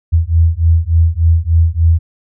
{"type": "beating tone pair", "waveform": "sine", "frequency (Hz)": [81, 84.4], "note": ["E2", "E2"], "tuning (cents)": [-30, 41], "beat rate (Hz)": 3.4, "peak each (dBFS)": -11, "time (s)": [0.12, 1.99], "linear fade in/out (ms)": 20, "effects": []}